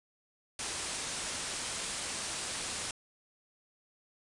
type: low-pass noise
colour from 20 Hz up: white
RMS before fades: -38 dBFS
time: 0.59-2.91 s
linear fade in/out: 2 ms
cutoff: 10000 Hz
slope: 96 dB/octave
effects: resampled to 24000 Hz